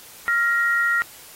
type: tone pair together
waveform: sine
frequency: 1392.5 / 1887 Hz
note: F6 / A#6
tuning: -5 / +21 cents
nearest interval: perfect fourth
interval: 526 cents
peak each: -20 dBFS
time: 0.28-1.02 s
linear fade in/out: 0 ms
effects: white hiss -44 dBFS RMS until 1.35 s + AAC 48 kbps